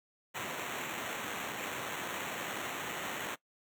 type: noise with sample-and-hold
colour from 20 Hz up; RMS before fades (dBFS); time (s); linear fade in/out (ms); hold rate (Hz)
blue; -39; 0.34-3.36; 20; 4900
effects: noise-tail reverb RT60 0.1 s tail -20 dB re dry + high-pass 150 Hz 12 dB/octave